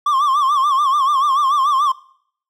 triangle tone with vibrato, 1122 Hz, C#6, 21 cents sharp, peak -11 dBFS, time 0.06-1.92 s, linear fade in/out 5 ms, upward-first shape sine, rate 6.9 Hz, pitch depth 120 cents each way, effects noise-tail reverb RT60 0.6 s tail -20 dB re dry

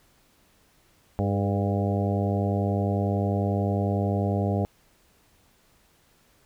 harmonic tone with a mistuned harmonic, 100 Hz, G2, 35 cents sharp, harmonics 1 / 2 / 3 / 4 / 5 / 6 / 7 / 8, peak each -25 / -28 / -33 / -33 / -34 / -34 / -34 / -38 dBFS, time 1.19-4.65 s, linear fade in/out 0 ms, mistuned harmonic 4, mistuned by +38 cents, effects pink hiss -62 dBFS RMS until 6.45 s

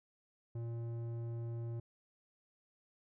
square tone with low-pass filter, 116.54 Hz, A#2, in tune, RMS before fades -41 dBFS, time 0.55-1.8 s, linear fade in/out 5 ms, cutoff 490 Hz, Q 0.58, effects none

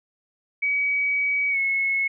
sine tone with pitch glide, 2270 to 2186 Hz, C#7 to C#7, +41 to -25 cents, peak -20 dBFS, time 0.62-2.08 s, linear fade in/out 10 ms, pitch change -66 cents, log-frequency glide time 1.5-1.58 s, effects none

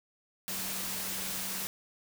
sine tone in noise, 190.1 Hz, F#3, 47 cents sharp, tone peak -47 dBFS, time 0.48-1.67 s, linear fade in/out 0 ms, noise white, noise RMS -36 dBFS, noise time 0.48-1.67 s, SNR -14 dB, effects none

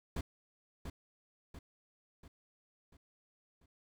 brown noise with echo, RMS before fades -37 dBFS, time 0.16-0.21 s, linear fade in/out 5 ms, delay 690 ms, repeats 5, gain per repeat -6 dB, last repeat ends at 3.66 s, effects none

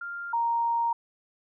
sine tone pair in turn, 1396.9 / 932.3 Hz, F6 / A#5, 0 / 0 cents, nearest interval perfect fifth, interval 700 cents, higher first, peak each -33 / -23 dBFS, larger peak second, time 0.01-0.33 / 0.33-0.93 s, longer second, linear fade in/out 5 ms, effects none

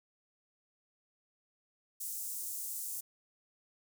pink high-pass noise, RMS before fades -40 dBFS, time 2-3.01 s, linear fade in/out 10 ms, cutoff 7600 Hz, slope 24 dB/octave, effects none

